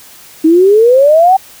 sine exponential sweep, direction up, 310.4 to 784 Hz, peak -3 dBFS, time 0.44-1.37 s, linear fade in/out 10 ms, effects white hiss -37 dBFS RMS until 1.6 s

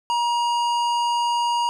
triangle tone with hard clipping, 950 Hz, A#5, 33 cents sharp, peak -21 dBFS, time 0.1-1.69 s, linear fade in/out 0 ms, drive 17 dB, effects none

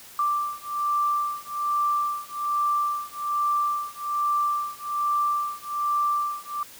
sine beating tone pair, 1176 / 1177.2 Hz, D6 / D6, +2 / +4 cents, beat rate 1.2 Hz, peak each -26 dBFS, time 0.19-6.63 s, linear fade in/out 2 ms, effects white hiss -46 dBFS RMS until 6.79 s

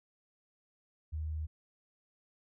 sine tone, 77.78 Hz, D#2, in tune, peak -34 dBFS, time 1.12-1.47 s, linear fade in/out 20 ms, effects none

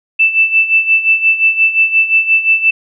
sine tone with tremolo, 2649 Hz, E7, 8 cents sharp, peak -5 dBFS, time 0.19-2.71 s, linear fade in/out 10 ms, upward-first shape sine, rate 5.7 Hz, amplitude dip 75%, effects none

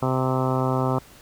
harmonic tone, 129.9 Hz, C3, 12 cents flat, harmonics 1 / 2 / 3 / 4 / 5 / 6 / 7 / 8 / 9 / 10, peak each -24 / -27 / -29 / -30 / -31 / -32 / -32 / -33 / -34 / -34 dBFS, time 0.02-0.99 s, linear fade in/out 5 ms, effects pink hiss -49 dBFS RMS until 1.21 s

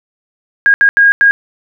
sine tone bursts at uneven times, 1631 Hz, G#6, 32 cents flat, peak -4 dBFS, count 4, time 0.66-0.74 / 0.81-0.89 / 0.97-1.12 / 1.21-1.31 s, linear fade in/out 0 ms, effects none

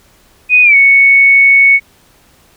sine tone with pitch glide, 2489 to 2217 Hz, D#7 to C#7, 0 to 0 cents, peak -3 dBFS, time 0.49-1.8 s, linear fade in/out 50 ms, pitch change -200 cents, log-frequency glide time 0.63-0.76 s, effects pink hiss -48 dBFS RMS until 2.56 s

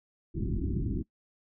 pink low-pass noise, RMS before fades -31 dBFS, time 0.34-1.03 s, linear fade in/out 20 ms, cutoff 370 Hz, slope 96 dB/octave, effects noise-tail reverb RT60 0.1 s tail -21 dB re dry

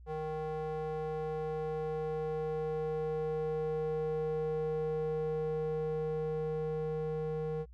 square tone with band-pass filter sweep, 155.56 Hz, D#3, in tune, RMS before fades -35 dBFS, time 0.06-7.66 s, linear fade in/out 50 ms, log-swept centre 600 to 390 Hz, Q 2.9, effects added 60 Hz sine -50 dBFS peak until 7.73 s

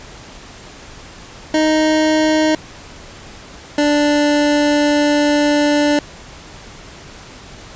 25% pulse tone pair in turn, 311.1 / 293.6 Hz, D#4 / D4, 0 / 0 cents, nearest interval minor second, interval 100 cents, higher first, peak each -8 dBFS, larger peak neither, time 1.54-2.55 / 3.78-5.99 s, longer second, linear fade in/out 2 ms, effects pink hiss -37 dBFS RMS until 7.75 s + resampled to 16000 Hz

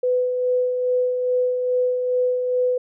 sine tone with tremolo, 500 Hz, B4, 21 cents sharp, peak -16 dBFS, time 0.03-2.78 s, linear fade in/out 5 ms, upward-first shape sine, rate 2.4 Hz, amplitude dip 40%, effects none

